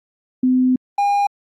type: tone pair in turn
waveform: sine / triangle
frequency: 255 / 809.6 Hz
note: C4 / G#5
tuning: -44 / -44 cents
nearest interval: octave + minor sixth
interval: 2000 cents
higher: second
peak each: -12 dBFS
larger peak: neither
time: 0.43-0.76 / 0.98-1.27 s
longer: first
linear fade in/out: 5 ms
effects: AAC 64 kbps